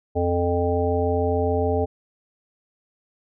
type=harmonic tone; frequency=87.31 Hz; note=F2; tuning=in tune; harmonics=1 / 3 / 5 / 7 / 9; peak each=-24 / -28 / -23 / -27 / -28 dBFS; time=0.15-1.86 s; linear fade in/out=20 ms; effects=none